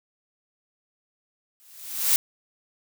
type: noise with exponential growth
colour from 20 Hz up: blue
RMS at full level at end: -17 dBFS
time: 1.6-2.16 s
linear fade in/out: 0 ms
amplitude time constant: 120 ms
effects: none